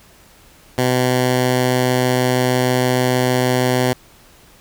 10% pulse tone, 126.4 Hz, B2, 41 cents sharp, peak -6 dBFS, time 0.78-3.93 s, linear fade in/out 2 ms, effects pink hiss -48 dBFS RMS until 4.6 s

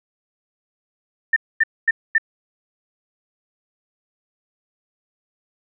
sine tone bursts, 1799 Hz, A6, 38 cents sharp, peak -12 dBFS, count 4, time 1.33-2.182 s, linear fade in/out 5 ms, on 33 ms, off 240 ms, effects none

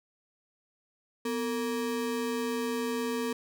square ring-modulated tone, 351.1 Hz, F4, 9 cents sharp, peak -27 dBFS, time 1.25-3.33 s, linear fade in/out 5 ms, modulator 103 Hz, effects none

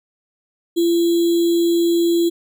sine tone with sample-and-hold, 340 Hz, F4, 46 cents flat, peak -13 dBFS, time 0.76-2.3 s, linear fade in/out 20 ms, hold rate 3675 Hz, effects none

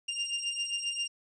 sawtooth beating tone pair, 2794 / 2801.5 Hz, F7 / F7, 0 / +5 cents, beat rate 7.5 Hz, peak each -31 dBFS, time 0.08-1.08 s, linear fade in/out 10 ms, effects resampled to 22050 Hz

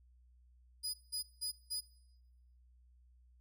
25% pulse tone bursts, 4955 Hz, D#8, 8 cents flat, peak -32 dBFS, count 4, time 0.83-1.81 s, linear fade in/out 20 ms, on 110 ms, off 180 ms, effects noise-tail reverb RT60 1.0 s tail -22 dB re dry + added 61 Hz sine -62 dBFS peak until 3.4 s

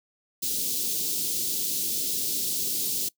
white band-stop noise, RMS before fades -28 dBFS, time 0.42-3.09 s, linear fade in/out 10 ms, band 420 to 3600 Hz, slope 24 dB/octave, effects noise-tail reverb RT60 0.1 s tail -21 dB re dry + high-pass 150 Hz 12 dB/octave

